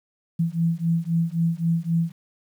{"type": "beating tone pair", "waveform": "sine", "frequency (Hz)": [164.81, 168.61], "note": ["E3", "E3"], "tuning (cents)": [0, 39], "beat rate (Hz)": 3.8, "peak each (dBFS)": -23, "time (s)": [0.39, 2.12], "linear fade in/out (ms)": 10, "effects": ["9-bit"]}